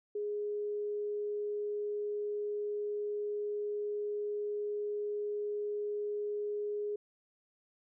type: tone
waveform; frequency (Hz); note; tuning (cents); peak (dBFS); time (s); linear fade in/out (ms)
sine; 415.3; G#4; 0; -33; 0.15-6.96; 5
effects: none